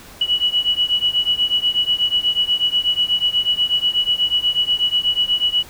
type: beating tone pair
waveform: sine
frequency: 2934 / 2942.2 Hz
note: F#7 / F#7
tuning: -15 / -10 cents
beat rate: 8.2 Hz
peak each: -18 / -19 dBFS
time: 0.21-5.63 s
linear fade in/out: 5 ms
effects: pink hiss -41 dBFS RMS until 5.69 s

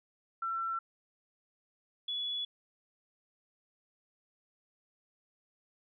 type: tone pair in turn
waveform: sine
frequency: 1347 / 3407 Hz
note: E6 / G#7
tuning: +37 / +44 cents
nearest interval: octave + major third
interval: 1607 cents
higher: second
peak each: -32 / -33 dBFS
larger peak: first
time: 0.42-0.79 / 2.08-2.45 s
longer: neither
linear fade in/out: 5 ms
effects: none

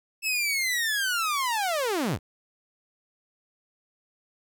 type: linear sweep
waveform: sawtooth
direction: down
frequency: 2637 to 55 Hz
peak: -21 dBFS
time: 0.22-2.19 s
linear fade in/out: 50 ms
effects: none

